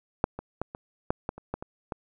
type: clicks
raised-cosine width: 1 ms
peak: -7 / -21 / -15 / -23 / -10 / -15 / -28 / -16 / -23 / -18 dBFS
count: 10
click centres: 0.241 / 0.39 / 0.616 / 0.749 / 1.105 / 1.291 / 1.38 / 1.54 / 1.625 / 1.922 s
effects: none